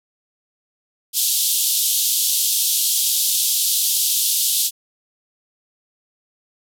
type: band-pass noise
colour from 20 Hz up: white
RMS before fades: -19 dBFS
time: 1.13-4.71 s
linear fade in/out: 50 ms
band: 3100 to 15000 Hz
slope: 48 dB/octave
effects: none